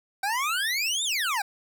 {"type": "exponential two-way sweep", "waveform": "25% pulse", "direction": "up then down", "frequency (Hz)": [760, 3730, 760], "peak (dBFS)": -21, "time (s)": [0.23, 1.42], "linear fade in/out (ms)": 5, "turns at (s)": 1.04, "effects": []}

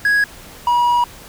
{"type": "tone pair in turn", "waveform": "triangle", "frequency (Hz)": [1661.2, 963.5], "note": ["G#6", "B5"], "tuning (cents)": [0, -43], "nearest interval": "major sixth", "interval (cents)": 943, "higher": "first", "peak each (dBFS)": -10, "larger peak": "neither", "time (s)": [[0.05, 0.24], [0.67, 1.04]], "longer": "second", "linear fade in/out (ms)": 2, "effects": ["pink hiss -39 dBFS RMS until 1.28 s"]}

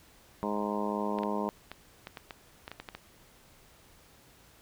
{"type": "harmonic tone", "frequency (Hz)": 103.83, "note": "G#2", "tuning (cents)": 0, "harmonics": [2, 3, 4, 5, 6, 7, 8, 9, 10], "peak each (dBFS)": [-34, -39, -37, -40, -39, -44, -43, -37, -40], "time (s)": [0.43, 1.49], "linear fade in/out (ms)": 0}
{"type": "clicks", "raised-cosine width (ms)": 0.3, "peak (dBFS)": -24, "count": 11, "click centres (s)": [1.187, 1.234, 1.716, 2.071, 2.172, 2.308, 2.679, 2.716, 2.8, 2.888, 2.95]}
{"effects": ["pink hiss -59 dBFS RMS until 4.61 s"]}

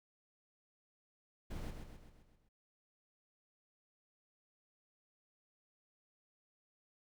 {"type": "noise with echo", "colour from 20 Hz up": "brown", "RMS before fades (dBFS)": -43, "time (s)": [1.5, 1.71], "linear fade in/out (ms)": 10, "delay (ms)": 130, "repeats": 6, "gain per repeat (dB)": -5, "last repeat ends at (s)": 2.49, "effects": []}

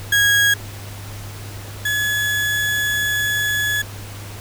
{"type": "tone pair in turn", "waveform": "35% pulse", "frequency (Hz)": [1650, 1697.4], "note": ["G#6", "G#6"], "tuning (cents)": [-12, 37], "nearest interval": "unison", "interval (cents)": 49, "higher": "second", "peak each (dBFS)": [-11, -16], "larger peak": "first", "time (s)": [[0.12, 0.54], [1.85, 3.82]], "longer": "second", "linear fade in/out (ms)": 5, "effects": ["added 101 Hz sine -32 dBFS peak until 4.4 s", "pink hiss -37 dBFS RMS until 4.4 s"]}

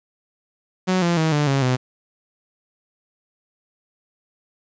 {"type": "tone with pitch steps", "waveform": "sawtooth", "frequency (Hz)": [185.2, 171.8, 159.37, 147.84, 137.15, 127.23], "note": ["F#3", "F3", "D#3", "D3", "C#3", "C3"], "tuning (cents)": [2, -28, 42, 12, -18, -48], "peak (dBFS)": -13, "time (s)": [0.87, 1.77], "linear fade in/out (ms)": 20, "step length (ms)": 150, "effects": ["resampled to 16000 Hz", "9-bit"]}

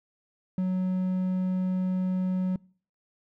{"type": "tone", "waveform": "triangle", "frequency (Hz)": 185, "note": "F#3", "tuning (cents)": 0, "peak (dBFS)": -22, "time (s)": [0.58, 2.56], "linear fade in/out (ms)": 2, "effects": ["noise-tail reverb RT60 0.5 s tail -25 dB re dry"]}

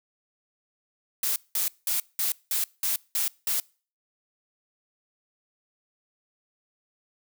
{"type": "noise bursts", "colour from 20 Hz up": "blue", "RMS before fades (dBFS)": -26, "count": 8, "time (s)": [1.23, 3.6], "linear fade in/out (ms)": 2, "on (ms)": 130, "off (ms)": 190, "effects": ["noise-tail reverb RT60 0.4 s tail -25 dB re dry"]}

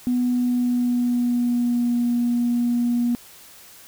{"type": "tone with pitch glide", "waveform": "sine", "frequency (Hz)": [246.9, 239.9], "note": ["B3", "A#3"], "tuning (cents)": [0, 50], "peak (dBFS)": -17, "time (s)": [0.07, 3.15], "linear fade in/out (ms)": 0, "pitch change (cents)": -50, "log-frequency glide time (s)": [0.25, 1.96], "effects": ["tanh soft clip ceiling -13 dBFS", "white hiss -46 dBFS RMS until 3.87 s"]}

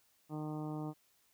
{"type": "harmonic tone", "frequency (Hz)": 152.9, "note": "D#3", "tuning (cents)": -30, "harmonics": [1, 2, 3, 4, 5, 6, 7, 8], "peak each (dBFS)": [-41, -41, -50, -52, -50, -54, -56, -57], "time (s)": [0.29, 0.94], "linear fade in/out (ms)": 50, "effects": ["white hiss -72 dBFS RMS until 1.33 s"]}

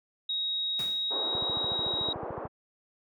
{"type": "tone with pitch glide", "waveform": "sine", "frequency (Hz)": [3786, 3812], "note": ["A#7", "A#7"], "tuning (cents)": [26, 38], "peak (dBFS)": -28, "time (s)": [0.29, 2.13], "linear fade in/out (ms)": 5, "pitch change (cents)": 12, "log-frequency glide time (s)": [0.89, 1.46]}
{"type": "noise with exponential decay", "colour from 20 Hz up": "pink", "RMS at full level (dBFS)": -39, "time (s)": [0.79, 1.18], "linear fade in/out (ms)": 2, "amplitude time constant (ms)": 84}
{"type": "band-pass noise", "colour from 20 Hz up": "pink", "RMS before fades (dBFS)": -38, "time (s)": [1.1, 2.48], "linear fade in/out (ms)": 20, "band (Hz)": [330, 1100], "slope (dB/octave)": 24}
{"type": "click train", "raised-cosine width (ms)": 5, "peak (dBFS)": -27, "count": 16, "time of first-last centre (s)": [1.35, 2.453], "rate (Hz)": 13.6}
{"effects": ["high-pass 80 Hz 12 dB/octave"]}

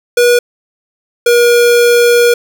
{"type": "tone pair in turn", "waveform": "square", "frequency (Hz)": [483.6, 478], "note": ["B4", "A#4"], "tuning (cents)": [-36, 43], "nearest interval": "unison", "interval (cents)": 21, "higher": "first", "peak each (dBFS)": -6, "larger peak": "neither", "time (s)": [[0.17, 0.39], [1.26, 2.34]], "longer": "second", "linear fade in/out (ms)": 5, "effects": []}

